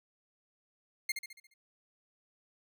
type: tone with echo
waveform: sawtooth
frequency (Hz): 2122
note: C7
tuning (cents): +24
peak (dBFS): -26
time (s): 1.09-1.12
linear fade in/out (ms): 5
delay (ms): 70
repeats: 6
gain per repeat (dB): -6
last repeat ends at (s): 1.54
effects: none